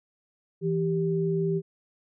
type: tone pair together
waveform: sine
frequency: 164.81 / 392 Hz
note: E3 / G4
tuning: 0 / 0 cents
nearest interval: octave + minor third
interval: 1500 cents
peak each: -26 dBFS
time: 0.61-1.62 s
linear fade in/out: 50 ms
effects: none